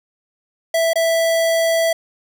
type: tone with dropouts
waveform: square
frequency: 659.3 Hz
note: E5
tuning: in tune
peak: -15 dBFS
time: 0.74-1.93 s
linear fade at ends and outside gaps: 5 ms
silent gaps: 0.934-0.956 s
effects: none